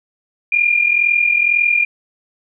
sine tone pair together, 2401 / 2443 Hz, D7 / D#7, +38 / -32 cents, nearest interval unison, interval 30 cents, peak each -13 / -17 dBFS, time 0.52-1.85 s, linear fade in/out 5 ms, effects none

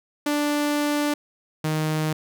sawtooth tone pair in turn, 293.7 / 155.58 Hz, D4 / D#3, 0 / 0 cents, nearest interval major seventh, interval 1100 cents, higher first, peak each -17 / -18 dBFS, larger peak first, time 0.26-1.14 / 1.64-2.13 s, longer first, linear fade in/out 5 ms, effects none

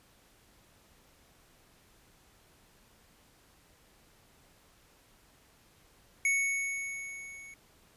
square tone with level ramp, 2217 Hz, C#7, in tune, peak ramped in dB -25 to -48 dBFS, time 6.25-7.54 s, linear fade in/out 2 ms, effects pink hiss -63 dBFS RMS until 7.96 s + resampled to 32000 Hz

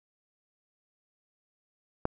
click, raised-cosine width 1 ms, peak -13 dBFS, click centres 2.054 s, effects none

